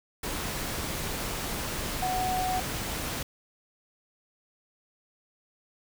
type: tone in noise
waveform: sine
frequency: 741 Hz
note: F#5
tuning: 2 cents sharp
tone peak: -27 dBFS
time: 2.02-2.6 s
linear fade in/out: 5 ms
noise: pink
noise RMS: -33 dBFS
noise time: 0.23-3.23 s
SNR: +3 dB
effects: none